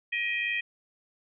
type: tone cluster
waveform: sine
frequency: 1899 / 2402 / 2505 / 3187 Hz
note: A#6 / D7 / D#7 / G7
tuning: +32 / +38 / +11 / +28 cents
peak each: -31 / -34 / -31 / -38 dBFS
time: 0.12-0.61 s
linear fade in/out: 10 ms
effects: none